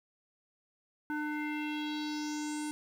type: tone with low-pass filter sweep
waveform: square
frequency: 300 Hz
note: D4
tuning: 37 cents sharp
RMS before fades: -36 dBFS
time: 1.1-2.71 s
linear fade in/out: 0 ms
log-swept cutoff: 1400 to 9800 Hz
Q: 3.6
effects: 10-bit